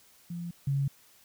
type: tone pair in turn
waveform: sine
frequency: 172.1 / 138.79 Hz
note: F3 / C#3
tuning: -25 / +2 cents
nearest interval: major third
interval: 373 cents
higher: first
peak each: -34 / -25 dBFS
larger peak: second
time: 0.3-0.51 / 0.67-0.88 s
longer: neither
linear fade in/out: 5 ms
effects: white hiss -60 dBFS RMS until 1.24 s